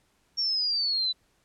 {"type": "exponential sweep", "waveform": "sine", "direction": "down", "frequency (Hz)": [5560, 3951], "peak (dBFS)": -24, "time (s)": [0.37, 1.13], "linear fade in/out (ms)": 20, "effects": ["pink hiss -68 dBFS RMS until 1.44 s", "low-pass 11000 Hz 12 dB/octave"]}